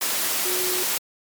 sine tone in noise, 364.9 Hz, F#4, 24 cents flat, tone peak -28 dBFS, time 0.45-0.83 s, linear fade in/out 5 ms, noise white, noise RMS -24 dBFS, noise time 0.01-0.98 s, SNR -7 dB, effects high-pass 200 Hz 12 dB/octave + MP3 96 kbps

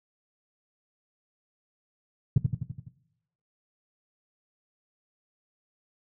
sine tone with echo, 132.5 Hz, C3, 22 cents sharp, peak -13 dBFS, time 2.36-2.38 s, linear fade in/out 5 ms, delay 84 ms, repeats 6, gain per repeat -4 dB, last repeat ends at 2.884 s, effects noise-tail reverb RT60 0.8 s tail -17 dB re dry + tanh soft clip ceiling -12 dBFS

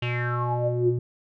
square tone with low-pass filter sweep, 121.5 Hz, B2, 28 cents flat, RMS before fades -25 dBFS, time 0.02-0.99 s, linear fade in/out 5 ms, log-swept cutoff 2900 to 270 Hz, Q 8.7, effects none

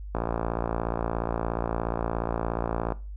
click train, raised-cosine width 1 ms, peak -13 dBFS, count 159, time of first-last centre 0.15-2.922 s, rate 57 Hz, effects noise-tail reverb RT60 0.3 s tail -18 dB re dry + added 50 Hz sine -35 dBFS peak until 3.16 s

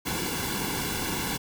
pink noise with comb filter, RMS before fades -30 dBFS, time 0.05-1.38 s, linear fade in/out 20 ms, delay 1.6 ms, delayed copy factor -0.8, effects none

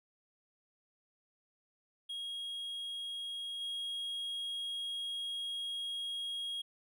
triangle tone with level steps, 3280 Hz, G#7, 22 cents flat, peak -37 / -35 dBFS, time 2.09-6.62 s, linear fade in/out 10 ms, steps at 3.6 s, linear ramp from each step 20 ms, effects none

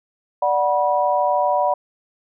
sine chord, B minor, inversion first, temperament equal with one note detuned, 587.3 / 740 / 972.5 Hz, D5 / F#5 / B5, 0 / 0 / -27 cents, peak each -20 dBFS, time 0.42-1.74 s, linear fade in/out 5 ms, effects none

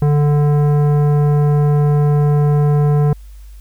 triangle tone with tanh clipping, 146.83 Hz, D3, in tune, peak -12 dBFS, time 0.02-3.13 s, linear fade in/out 2 ms, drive 18 dB, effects added 50 Hz sine -33 dBFS peak until 3.6 s + white hiss -53 dBFS RMS until 3.6 s

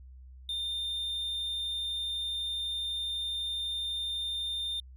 triangle tone, 3616 Hz, A7, 47 cents sharp, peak -30 dBFS, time 0.49-4.8 s, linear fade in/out 2 ms, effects added 64 Hz sine -47 dBFS peak until 4.96 s

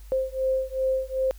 sine beating tone pair, 523.3 / 525.9 Hz, C5 / C5, 0 / +9 cents, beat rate 2.6 Hz, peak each -26 dBFS, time 0.12-1.31 s, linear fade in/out 0 ms, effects added 50 Hz sine -41 dBFS peak until 1.38 s + white hiss -57 dBFS RMS until 1.38 s

